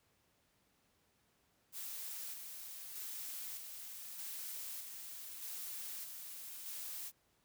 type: noise with tremolo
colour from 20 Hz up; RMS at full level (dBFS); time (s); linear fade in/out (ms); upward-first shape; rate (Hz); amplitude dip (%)
blue; -45; 1.72-7.12; 50; square; 0.81; 35
effects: pink hiss -75 dBFS RMS until 7.44 s + high-pass 60 Hz 12 dB/octave